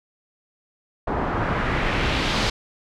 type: noise with low-pass filter sweep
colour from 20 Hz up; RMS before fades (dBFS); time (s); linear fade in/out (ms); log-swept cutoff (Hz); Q
pink; -23; 1.07-2.5; 5; 940 to 4700; 1.4
effects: none